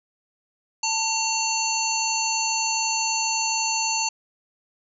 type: harmonic tone with a mistuned harmonic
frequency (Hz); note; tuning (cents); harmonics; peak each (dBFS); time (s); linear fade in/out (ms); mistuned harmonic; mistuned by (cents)
888; A5; +16; 1 / 3 / 5 / 7 / 8; -27 / -28 / -28 / -28 / -30; 0.83-4.09; 5; 3; +47
effects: none